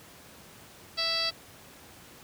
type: tone with low-pass filter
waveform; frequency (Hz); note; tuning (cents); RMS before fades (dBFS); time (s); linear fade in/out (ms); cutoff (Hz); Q
10% pulse; 660; E5; +2; -29; 0.97-1.31; 20; 4800; 9.7
effects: pink hiss -51 dBFS RMS until 2.23 s + high-pass 80 Hz 12 dB/octave